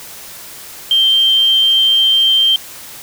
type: tone with amplitude modulation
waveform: sine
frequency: 3148 Hz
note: G7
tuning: 7 cents sharp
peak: -7 dBFS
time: 0.91-2.56 s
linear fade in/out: 2 ms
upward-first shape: sine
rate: 114 Hz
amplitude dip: 25%
effects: white hiss -33 dBFS RMS until 3.02 s